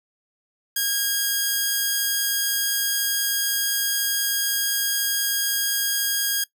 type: tone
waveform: 5% pulse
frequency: 1631 Hz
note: G#6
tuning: 32 cents flat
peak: -10 dBFS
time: 0.76-6.44 s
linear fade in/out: 5 ms
effects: noise-tail reverb RT60 0.1 s tail -20 dB re dry